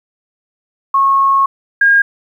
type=tone pair in turn; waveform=sine; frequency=1093 / 1622.1 Hz; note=C#6 / G#6; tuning=-25 / -41 cents; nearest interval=perfect fifth; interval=684 cents; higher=second; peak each=-8 / -6 dBFS; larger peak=second; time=0.94-1.46 / 1.81-2.02 s; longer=first; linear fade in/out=5 ms; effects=8-bit